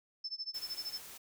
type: tone with tremolo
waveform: sine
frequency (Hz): 5274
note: E8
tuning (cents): 0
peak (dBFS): -35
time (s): 0.24-1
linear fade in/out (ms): 5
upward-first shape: sine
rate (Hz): 13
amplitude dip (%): 95
type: noise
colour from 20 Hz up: white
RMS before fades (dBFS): -50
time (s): 0.54-1.18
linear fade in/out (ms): 10
effects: none